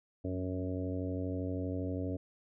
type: harmonic tone with a mistuned harmonic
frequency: 92.5 Hz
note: F#2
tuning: in tune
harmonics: 1 / 2 / 3 / 4 / 5 / 6 / 7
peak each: -37 / -45 / -37 / -47 / -43 / -45 / -47 dBFS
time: 0.24-2.17 s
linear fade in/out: 10 ms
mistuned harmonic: 2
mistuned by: -38 cents
effects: none